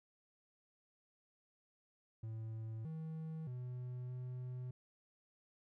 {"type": "tone with pitch steps", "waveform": "triangle", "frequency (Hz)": [111.3, 159.5, 124.8, 125.9], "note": ["A2", "D#3", "B2", "B2"], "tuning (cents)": [20, 43, 19, 34], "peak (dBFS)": -40, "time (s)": [2.23, 4.71], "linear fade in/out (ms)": 5, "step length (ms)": 620, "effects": []}